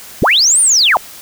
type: linear two-way sweep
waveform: sine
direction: up then down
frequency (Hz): 51.91 to 9350 to 596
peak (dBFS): -7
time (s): 0.22-0.97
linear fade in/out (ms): 0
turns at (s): 0.61
effects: white hiss -34 dBFS RMS until 1.21 s